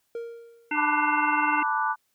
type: tone with exponential decay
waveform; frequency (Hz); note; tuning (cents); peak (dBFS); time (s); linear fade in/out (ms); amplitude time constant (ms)
triangle; 465.9; A#4; -1; -27; 0.15-0.89; 2; 160
type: harmonic tone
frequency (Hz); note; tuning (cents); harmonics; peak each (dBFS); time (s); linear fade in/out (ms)
300; D4; +37; 1 / 3 / 5 / 7 / 9; -31 / -31 / -31 / -31 / -31; 0.71-1.63; 5
type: chord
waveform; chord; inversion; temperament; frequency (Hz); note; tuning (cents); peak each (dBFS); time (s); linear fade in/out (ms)
sine; B minor seventh; third; equal; 880 / 987.8 / 1174.7 / 1480; A5 / B5 / D6 / F#6; 0 / 0 / 0 / 0; -27 / -30 / -28 / -29; 0.74-1.96; 50
effects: white hiss -72 dBFS RMS until 2.14 s